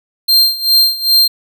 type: tone with tremolo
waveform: 45% pulse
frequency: 4178 Hz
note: C8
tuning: 3 cents flat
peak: -5 dBFS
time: 0.28-1.28 s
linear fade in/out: 10 ms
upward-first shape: sine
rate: 2.5 Hz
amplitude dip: 85%
effects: none